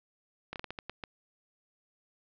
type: slowing click train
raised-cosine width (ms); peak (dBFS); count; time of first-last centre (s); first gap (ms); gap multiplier
0.3; -22; 8; 0.53-1.038; 28; 1.31
effects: low-pass 5000 Hz 12 dB/octave